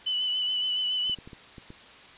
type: tone with vibrato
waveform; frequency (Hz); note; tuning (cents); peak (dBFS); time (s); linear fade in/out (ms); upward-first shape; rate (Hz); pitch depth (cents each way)
sine; 2992; F#7; +19; -25; 0.06-1.15; 10; sine; 7.1; 27
type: clicks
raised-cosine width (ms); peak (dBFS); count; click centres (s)
3; -31; 6; 1.097 / 1.187 / 1.275 / 1.332 / 1.582 / 1.704
effects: white hiss -49 dBFS RMS until 2.17 s + resampled to 8000 Hz